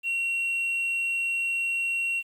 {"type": "tone", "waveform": "sine", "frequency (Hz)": 2737, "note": "F7", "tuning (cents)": -36, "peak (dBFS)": -22, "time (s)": [0.03, 2.23], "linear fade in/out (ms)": 50, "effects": ["tanh soft clip ceiling -24 dBFS", "9-bit"]}